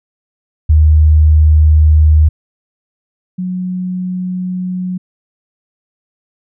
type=tone pair in turn; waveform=sine; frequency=77.1 / 182.74 Hz; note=D#2 / F#3; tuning=-15 / -21 cents; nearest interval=octave + minor third; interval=1494 cents; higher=second; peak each=-4 / -16 dBFS; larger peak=first; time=0.69-2.29 / 3.38-4.98 s; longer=neither; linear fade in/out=10 ms; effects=none